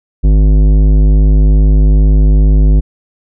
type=tone with tanh clipping; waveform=sine; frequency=51.2 Hz; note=G#1; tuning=24 cents flat; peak=-6 dBFS; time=0.23-2.81 s; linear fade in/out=20 ms; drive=14 dB; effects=none